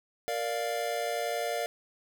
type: chord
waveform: square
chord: Bb major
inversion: none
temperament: equal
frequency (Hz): 466.2 / 587.3 / 698.5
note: Bb4 / D5 / F5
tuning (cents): 0 / 0 / 0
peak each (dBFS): -36 / -35 / -34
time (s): 0.28-1.66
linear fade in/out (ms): 0
effects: none